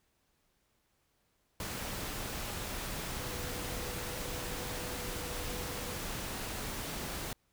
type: tone in noise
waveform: sine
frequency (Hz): 493.4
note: B4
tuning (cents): -2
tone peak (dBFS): -47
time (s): 3.2-6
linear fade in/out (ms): 2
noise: pink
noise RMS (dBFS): -39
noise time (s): 1.6-7.33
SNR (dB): -11
effects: pink hiss -75 dBFS RMS until 7.52 s